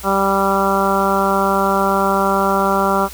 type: harmonic tone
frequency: 195.6 Hz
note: G3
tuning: 4 cents flat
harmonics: 1 / 2 / 3 / 4 / 5 / 6 / 7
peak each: -21 / -21 / -21 / -21 / -21 / -21 / -21 dBFS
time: 0.03-3.09 s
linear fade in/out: 50 ms
effects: added 60 Hz sine -36 dBFS peak until 3.13 s + white hiss -36 dBFS RMS until 3.13 s